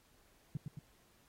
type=tone with echo; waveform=sine; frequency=146.1 Hz; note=D3; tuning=9 cents flat; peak=-34 dBFS; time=0.55-0.57 s; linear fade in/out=2 ms; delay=110 ms; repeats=2; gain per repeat=-4 dB; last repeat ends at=0.79 s; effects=pink hiss -69 dBFS RMS until 1.28 s + AAC 48 kbps